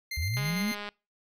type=tone with tremolo; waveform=25% pulse; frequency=2093 Hz; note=C7; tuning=in tune; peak=-29 dBFS; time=0.11-0.75 s; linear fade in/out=5 ms; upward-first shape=square; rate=8.8 Hz; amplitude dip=35%
type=linear sweep; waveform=sine; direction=up; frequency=69.3 to 225.2 Hz; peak=-28 dBFS; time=0.17-0.72 s; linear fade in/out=5 ms
type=click train; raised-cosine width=0.3 ms; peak=-22 dBFS; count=108; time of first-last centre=0.37-0.889 s; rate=206 Hz
effects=noise-tail reverb RT60 0.3 s tail -26 dB re dry